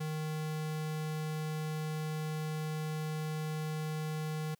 square tone, 155.2 Hz, D#3, 4 cents flat, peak -35 dBFS, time 0-4.55 s, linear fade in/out 10 ms, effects white hiss -75 dBFS RMS until 4.59 s

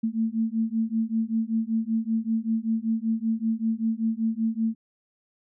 sine beating tone pair, 221.6 / 226.8 Hz, A3 / A#3, +13 / -47 cents, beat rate 5.2 Hz, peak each -26 dBFS, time 0.03-4.75 s, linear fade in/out 10 ms, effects none

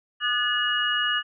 sine tone cluster, 1220 / 1472 / 1717 / 2893 Hz, D#6 / F#6 / A6 / F#7, -34 / -9 / -43 / -40 cents, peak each -29 / -31 / -26 / -25 dBFS, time 0.2-1.23 s, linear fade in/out 50 ms, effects none

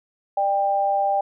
sine tone pair together, 595.7 / 793 Hz, D5 / G5, +24 / +20 cents, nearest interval perfect fourth, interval 496 cents, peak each -24 / -19 dBFS, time 0.37-1.21 s, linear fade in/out 5 ms, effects none

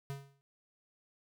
square tone with exponential decay, 138.8 Hz, C#3, 3 cents sharp, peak -36 dBFS, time 0.1-0.41 s, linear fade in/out 0 ms, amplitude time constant 66 ms, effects none

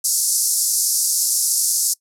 white band-pass noise, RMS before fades -19 dBFS, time 0.04-1.94 s, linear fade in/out 10 ms, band 5000 to 12000 Hz, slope 48 dB/octave, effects noise-tail reverb RT60 0.1 s tail -23 dB re dry

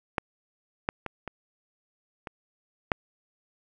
clicks, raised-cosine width 0.5 ms, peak -10 / -10 / -18 / -20 / -21 / -7 dBFS, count 6, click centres 0.182 / 0.889 / 1.063 / 1.277 / 2.272 / 2.918 s, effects none

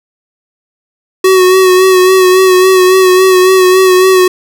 square tone with vibrato, 372.4 Hz, F#4, 11 cents sharp, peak -4 dBFS, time 1.24-4.28 s, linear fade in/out 5 ms, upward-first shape sine, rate 3.6 Hz, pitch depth 31 cents each way, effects none

